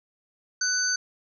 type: tone cluster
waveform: sine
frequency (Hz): 1488 / 4601 / 6190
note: F#6 / D8 / G8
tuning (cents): +9 / -36 / -23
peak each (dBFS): -27 / -29 / -26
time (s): 0.61-0.96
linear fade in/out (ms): 5
effects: none